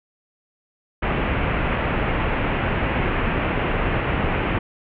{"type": "low-pass noise", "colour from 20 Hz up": "pink", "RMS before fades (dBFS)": -22, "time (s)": [1.02, 4.59], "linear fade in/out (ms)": 10, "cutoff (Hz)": 2800, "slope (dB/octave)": 48, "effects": []}